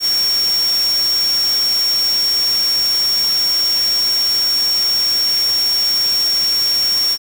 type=tone in noise; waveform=sine; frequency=5520 Hz; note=F8; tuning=21 cents flat; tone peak=-13 dBFS; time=0-7.18 s; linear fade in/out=50 ms; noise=white; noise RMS=-26 dBFS; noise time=0-7.18 s; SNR=+10 dB; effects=none